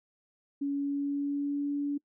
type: tone with pitch glide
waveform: sine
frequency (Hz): 281.6 to 286.5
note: C#4 to D4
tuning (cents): +27 to -43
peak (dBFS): -28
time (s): 0.61-1.98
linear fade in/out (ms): 10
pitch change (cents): +30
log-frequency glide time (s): 0.73-1.72
effects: noise-tail reverb RT60 0.1 s tail -24 dB re dry